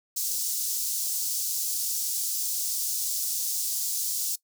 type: high-pass noise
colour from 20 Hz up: pink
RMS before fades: -29 dBFS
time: 0.16-4.36 s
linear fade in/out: 10 ms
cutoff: 5400 Hz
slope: 24 dB/octave
effects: noise-tail reverb RT60 0.1 s tail -20 dB re dry